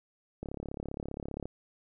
click train, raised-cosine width 2 ms, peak -24 dBFS, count 37, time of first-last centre 0.43-1.456 s, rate 35.1 Hz, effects none

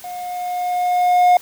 triangle tone with level ramp, 718 Hz, F5, 48 cents sharp, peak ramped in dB -26 to -6 dBFS, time 0.04-1.37 s, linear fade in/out 2 ms, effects white hiss -41 dBFS RMS until 1.41 s

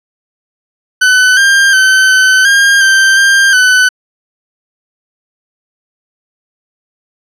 40% pulse tone with pitch steps, 1506 / 1594 / 1532 / 1523 / 1610 / 1567 / 1590 / 1504 Hz, F#6 / G6 / G6 / F#6 / G6 / G6 / G6 / F#6, +30 / +28 / -40 / +50 / +46 / -1 / +24 / +28 cents, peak -4 dBFS, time 1.01-3.89 s, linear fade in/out 10 ms, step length 360 ms, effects low-pass 9000 Hz 12 dB/octave

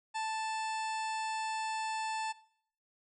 harmonic tone, 880 Hz, A5, in tune, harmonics 1 / 2 / 3 / 4 / 5 / 6 / 8 / 9 / 10, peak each -34 / -44 / -44 / -50 / -49 / -53 / -52 / -54 / -55 dBFS, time 0.14-2.33 s, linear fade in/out 20 ms, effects noise-tail reverb RT60 0.6 s tail -19 dB re dry

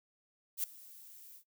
violet noise with ADSR envelope, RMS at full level -32 dBFS, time 0.57-1.44 s, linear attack 66 ms, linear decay 5 ms, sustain -22 dB, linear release 83 ms, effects noise-tail reverb RT60 0.1 s tail -20 dB re dry

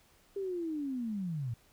sine linear sweep, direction down, 402.1 to 110 Hz, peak -33 dBFS, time 0.36-1.54 s, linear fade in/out 5 ms, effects pink hiss -65 dBFS RMS until 1.72 s

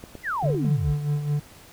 clicks, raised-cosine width 2 ms, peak -25 dBFS, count 7, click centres 0.039 / 0.153 / 0.427 / 0.459 / 0.501 / 0.546 / 0.648 s
sine exponential sweep, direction down, 2117 to 47.75 Hz, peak -24 dBFS, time 0.23-0.95 s, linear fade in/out 50 ms
triangle tone with tremolo, 146.83 Hz, D3, in tune, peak -18 dBFS, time 0.43-1.4 s, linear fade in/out 10 ms, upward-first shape sine, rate 4.7 Hz, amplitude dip 60%
effects pink hiss -49 dBFS RMS until 1.72 s

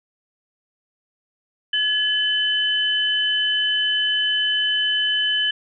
sine tone pair together, 1700 / 3029 Hz, G#6 / F#7, +40 / +40 cents, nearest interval minor seventh, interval 1000 cents, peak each -23 / -19 dBFS, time 1.73-5.51 s, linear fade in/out 5 ms, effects none

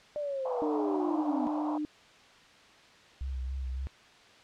sine linear sweep, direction down, 601 to 240 Hz, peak -31 dBFS, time 0.16-1.47 s, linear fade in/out 0 ms
white band-pass noise, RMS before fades -37 dBFS, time 0.45-1.78 s, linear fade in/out 5 ms, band 570 to 1000 Hz, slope 48 dB/octave
sine tone, 301.6 Hz, D4, 46 cents sharp, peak -30 dBFS, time 0.62-1.85 s, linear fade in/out 0 ms
sine tone with vibrato, 65.41 Hz, C2, in tune, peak -32 dBFS, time 3.21-3.87 s, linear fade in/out 0 ms, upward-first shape sine, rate 3.6 Hz, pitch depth 44 cents each way
effects white hiss -56 dBFS RMS until 4.43 s + low-pass 4000 Hz 12 dB/octave

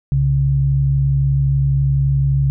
sine tone pair together, 65 / 136.86 Hz, C2 / C#3, -11 / -22 cents, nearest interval octave + minor second, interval 1289 cents, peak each -20 / -13 dBFS, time 0.12-2.5 s, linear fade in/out 0 ms, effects none

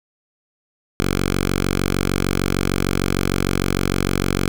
5% pulse tone with notch filter, 46.59 Hz, F#1, 13 cents sharp, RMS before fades -20 dBFS, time 1-4.48 s, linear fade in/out 0 ms, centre 610 Hz, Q 1.6, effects none

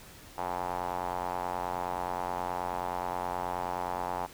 square tone with band-pass filter, 44.73 Hz, F1, 42 cents sharp, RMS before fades -34 dBFS, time 0.37-4.27 s, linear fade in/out 20 ms, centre 860 Hz, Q 3.9, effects pink hiss -51 dBFS RMS until 4.33 s

